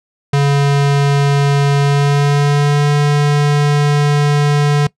square tone with pitch glide, 141.5 to 145.9 Hz, C#3 to D3, +36 to -11 cents, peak -10 dBFS, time 0.33-4.87 s, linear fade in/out 5 ms, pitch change +53 cents, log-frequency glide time 1.8-2.91 s, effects noise-tail reverb RT60 0.1 s tail -21 dB re dry + low-pass 7000 Hz 12 dB/octave

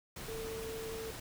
sine tone in noise, 447 Hz, A4, 27 cents sharp, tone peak -40 dBFS, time 0.28-1.11 s, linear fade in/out 5 ms, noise pink, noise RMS -45 dBFS, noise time 0.16-1.2 s, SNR +2 dB, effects none

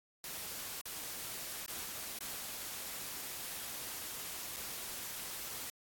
white noise with dropouts, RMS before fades -43 dBFS, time 0.24-5.7 s, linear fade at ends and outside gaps 1 ms, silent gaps 0.812-0.855 / 1.662-1.68 / 2.187-2.207 / 4.562-4.566 s, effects AAC 64 kbps

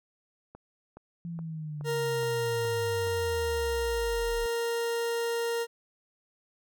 click train, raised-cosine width 1 ms, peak -32 dBFS, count 7, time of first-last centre 0.55-3.071 s, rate 2.38 Hz
sine linear sweep, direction down, 171.4 to 34.28 Hz, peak -34 dBFS, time 1.25-4.46 s, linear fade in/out 0 ms
40% pulse tone, 466.2 Hz, A#4, in tune, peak -27 dBFS, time 1.84-5.67 s, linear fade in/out 50 ms
effects none

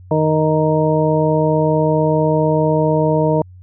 harmonic tone, 155.56 Hz, D#3, in tune, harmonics 1 / 2 / 3 / 4 / 6, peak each -17 / -20 / -18 / -18 / -22 dBFS, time 0.11-3.42 s, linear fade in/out 2 ms, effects added 91 Hz sine -37 dBFS peak until 3.62 s

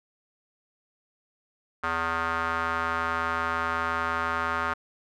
square tone with band-pass filter, 82.8 Hz, E2, 8 cents sharp, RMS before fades -28 dBFS, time 1.83-4.74 s, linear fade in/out 10 ms, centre 1300 Hz, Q 3.5, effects none

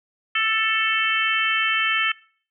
harmonic tone, 441.4 Hz, A4, 5 cents sharp, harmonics 3 / 4 / 5 / 6 / 7, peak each -25 / -25 / -25 / -25 / -25 dBFS, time 0.35-2.12 s, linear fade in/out 5 ms, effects noise-tail reverb RT60 0.5 s tail -23 dB re dry

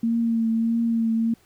sine tone with vibrato, 228.5 Hz, A#3, 34 cents flat, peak -19 dBFS, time 0.03-1.34 s, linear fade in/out 5 ms, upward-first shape triangle, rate 1.6 Hz, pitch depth 30 cents each way, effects pink hiss -59 dBFS RMS until 1.45 s

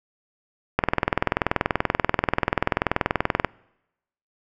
click train, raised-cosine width 0.5 ms, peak -3 dBFS, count 56, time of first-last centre 0.79-3.447 s, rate 20.7 Hz, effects noise-tail reverb RT60 0.9 s tail -25 dB re dry

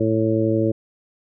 harmonic tone, 110.8 Hz, A2, 13 cents sharp, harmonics 1 / 2 / 3 / 4 / 5, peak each -23 / -25 / -20 / -25 / -24 dBFS, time 0-0.72 s, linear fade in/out 10 ms, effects none

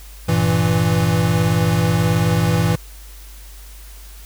square chord, E diminished, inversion first, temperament equal, 98 / 116.54 / 164.81 Hz, G2 / Bb2 / E3, 0 / 0 / 0 cents, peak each -21 / -20 / -18 dBFS, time 0.28-2.76 s, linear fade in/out 10 ms, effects added 50 Hz sine -36 dBFS peak until 4.25 s + white hiss -44 dBFS RMS until 4.25 s

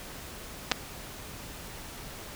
clicks, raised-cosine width 0.2 ms, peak -6 dBFS, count 2, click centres 0.715 / 0.719 s, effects pink hiss -43 dBFS RMS until 2.35 s

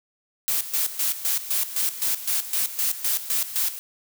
blue noise with tremolo, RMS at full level -23 dBFS, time 0.48-3.79 s, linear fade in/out 0 ms, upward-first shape square, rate 3.9 Hz, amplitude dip 75%, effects none

